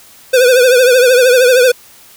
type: tone with vibrato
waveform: square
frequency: 502 Hz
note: B4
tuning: 28 cents sharp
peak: -6 dBFS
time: 0.33-1.72 s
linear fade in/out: 10 ms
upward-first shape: triangle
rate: 13 Hz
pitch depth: 95 cents each way
effects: white hiss -41 dBFS RMS until 2.16 s